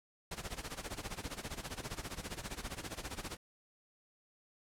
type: noise with tremolo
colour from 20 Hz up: pink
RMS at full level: -40 dBFS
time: 0.31-3.37 s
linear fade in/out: 5 ms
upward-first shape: sine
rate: 15 Hz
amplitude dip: 85%
effects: low-pass 11000 Hz 12 dB/octave